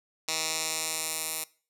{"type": "tone with band-pass filter sweep", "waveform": "10% pulse", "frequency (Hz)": 159.1, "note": "D#3", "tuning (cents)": 39, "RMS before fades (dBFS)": -32, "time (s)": [0.28, 1.44], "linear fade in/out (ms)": 5, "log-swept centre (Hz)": [5800, 11000], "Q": 1.2, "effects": ["noise-tail reverb RT60 0.4 s tail -21 dB re dry"]}